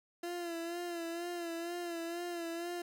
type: tone with vibrato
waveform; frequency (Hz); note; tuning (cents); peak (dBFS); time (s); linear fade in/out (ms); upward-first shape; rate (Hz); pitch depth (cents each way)
30% pulse; 341.7; F4; -38; -35; 0.23-2.82; 5; sine; 2.1; 47
effects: none